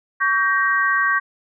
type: chord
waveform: sine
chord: G diminished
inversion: second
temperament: just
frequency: 1128.9 / 1568 / 1881.6 Hz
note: Db6 / G6 / Bb6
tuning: +31 / 0 / +16 cents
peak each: -20 / -19 / -21 dBFS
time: 0.2-1.2 s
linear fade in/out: 20 ms
effects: none